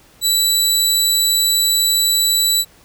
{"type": "tone", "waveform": "20% pulse", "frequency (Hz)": 3951, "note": "B7", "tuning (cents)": 0, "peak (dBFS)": -7, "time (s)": [0.21, 2.65], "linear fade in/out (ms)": 50, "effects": ["pink hiss -49 dBFS RMS until 2.84 s"]}